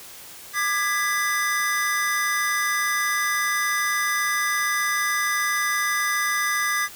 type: chord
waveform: square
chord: G# diminished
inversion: second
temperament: just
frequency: 1196.1 / 1661.2 / 1993.5 Hz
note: D6 / G#6 / B6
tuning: +31 / 0 / +16 cents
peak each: -27 / -27 / -26 dBFS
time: 0.53-6.89 s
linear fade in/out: 50 ms
effects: white hiss -42 dBFS RMS until 6.95 s

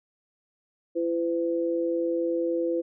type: tone pair together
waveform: sine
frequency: 337 / 506.7 Hz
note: E4 / B4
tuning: +38 / +44 cents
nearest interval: perfect fifth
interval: 706 cents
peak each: -26 / -27 dBFS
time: 0.95-2.82 s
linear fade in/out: 20 ms
effects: none

